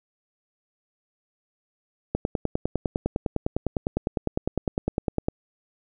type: click train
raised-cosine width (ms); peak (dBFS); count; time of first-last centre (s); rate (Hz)
2; -10; 32; 2.15-5.284; 9.89
effects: none